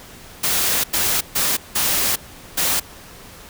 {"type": "noise bursts at uneven times", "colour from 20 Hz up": "white", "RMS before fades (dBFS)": -19, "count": 5, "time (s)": [[0.43, 0.84], [0.93, 1.21], [1.35, 1.57], [1.75, 2.16], [2.57, 2.8]], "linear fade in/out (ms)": 10, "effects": ["pink hiss -41 dBFS RMS until 3.49 s"]}